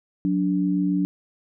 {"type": "tone pair together", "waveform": "sine", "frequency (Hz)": [182.9, 290.3], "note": ["F#3", "D4"], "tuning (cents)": [-20, -20], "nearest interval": "minor sixth", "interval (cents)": 800, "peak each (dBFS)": -22, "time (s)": [0.25, 1.05], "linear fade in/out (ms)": 0, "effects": []}